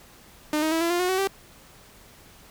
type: tone with pitch steps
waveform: sawtooth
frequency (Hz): 303.3 / 314.4 / 325.8 / 337.7 / 350 / 362.8 / 376 / 389.7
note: D#4 / D#4 / E4 / E4 / F4 / F#4 / F#4 / G4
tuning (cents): -44 / +18 / -20 / +42 / +4 / -34 / +28 / -10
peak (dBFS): -18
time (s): 0.53-1.274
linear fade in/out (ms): 2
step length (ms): 93
effects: pink hiss -51 dBFS RMS until 2.5 s